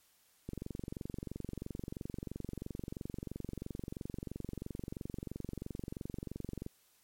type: click train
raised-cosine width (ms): 3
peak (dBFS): -27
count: 143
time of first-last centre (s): 0.49-6.664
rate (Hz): 23
effects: white hiss -69 dBFS RMS until 7.03 s + MP3 64 kbps